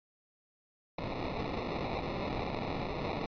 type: noise with sample-and-hold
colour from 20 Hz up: blue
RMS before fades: -36 dBFS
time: 0.98-3.26 s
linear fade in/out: 5 ms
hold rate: 1575 Hz
effects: resampled to 11025 Hz